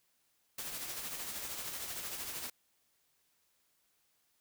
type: noise with tremolo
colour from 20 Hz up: white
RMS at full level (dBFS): -40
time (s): 0.58-2.5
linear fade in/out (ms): 5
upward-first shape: sine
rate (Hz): 13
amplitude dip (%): 40
effects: white hiss -75 dBFS RMS until 4.4 s